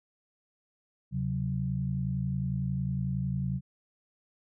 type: tone cluster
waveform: sine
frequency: 75.9 / 133.2 / 184.2 Hz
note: D#2 / C3 / F#3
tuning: -42 / +31 / -7 cents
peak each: -38 / -30 / -33 dBFS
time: 1.11-3.61 s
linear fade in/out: 50 ms
effects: none